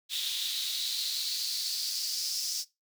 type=noise with high-pass filter sweep; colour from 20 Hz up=pink; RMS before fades=-33 dBFS; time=0.09-2.65 s; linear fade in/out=50 ms; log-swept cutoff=3500 to 5300 Hz; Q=5.2; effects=noise-tail reverb RT60 0.2 s tail -18 dB re dry